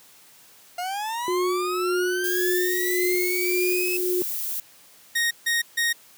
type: linear sweep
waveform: 40% pulse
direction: up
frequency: 698.5 to 2611 Hz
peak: -26 dBFS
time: 0.78-3.97 s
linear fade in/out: 5 ms
type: tone with tremolo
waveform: sine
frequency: 361.4 Hz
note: F#4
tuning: 41 cents flat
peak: -21 dBFS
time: 1.28-4.22 s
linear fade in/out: 0 ms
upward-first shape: sine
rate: 1.8 Hz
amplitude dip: 45%
type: noise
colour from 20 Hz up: violet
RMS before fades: -29 dBFS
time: 2.24-4.6 s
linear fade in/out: 2 ms
type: tone bursts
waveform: sawtooth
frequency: 1864.7 Hz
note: A#6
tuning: in tune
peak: -17 dBFS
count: 3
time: 5.15-5.93 s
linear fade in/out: 10 ms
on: 160 ms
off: 150 ms
effects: white hiss -52 dBFS RMS until 6.17 s + high-pass 100 Hz 12 dB/octave